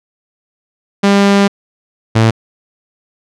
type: tone pair in turn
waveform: sawtooth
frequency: 199.7 / 112.08 Hz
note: G3 / A2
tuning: +32 / +32 cents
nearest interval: minor seventh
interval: 1000 cents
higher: first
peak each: -3 dBFS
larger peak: neither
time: 1.03-1.48 / 2.15-2.31 s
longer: first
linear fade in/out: 10 ms
effects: low-pass 6000 Hz 12 dB/octave